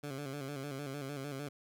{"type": "tone with vibrato", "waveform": "15% pulse", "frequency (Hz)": 140, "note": "C#3", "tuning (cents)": 18, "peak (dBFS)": -33, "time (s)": [0.03, 1.49], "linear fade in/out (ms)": 10, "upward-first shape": "square", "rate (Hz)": 6.6, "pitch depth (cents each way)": 70, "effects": []}